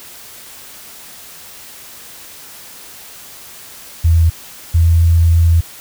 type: tone pair in turn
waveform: sine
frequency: 82.41 / 83.51 Hz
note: E2 / E2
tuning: 0 / +23 cents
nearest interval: unison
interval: 23 cents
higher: second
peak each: -7 dBFS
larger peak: neither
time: 4.04-4.3 / 4.74-5.61 s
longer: second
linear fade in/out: 10 ms
effects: white hiss -36 dBFS RMS until 5.8 s